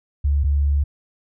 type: tone pair in turn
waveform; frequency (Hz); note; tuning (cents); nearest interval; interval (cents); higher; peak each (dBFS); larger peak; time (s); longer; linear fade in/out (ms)
sine; 71.4 / 71.4; D2 / D2; -48 / -48; unison; 0; neither; -15; neither; 0.24-0.44 / 0.44-0.84; second; 10
effects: none